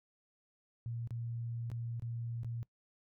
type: tone with dropouts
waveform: sine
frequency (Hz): 117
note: A#2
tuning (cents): +7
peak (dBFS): -37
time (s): 0.86-2.63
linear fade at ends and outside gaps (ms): 0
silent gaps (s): 1.074-1.107 / 1.701-1.716 / 1.997-2.022 / 2.433-2.446
effects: noise-tail reverb RT60 0.1 s tail -22 dB re dry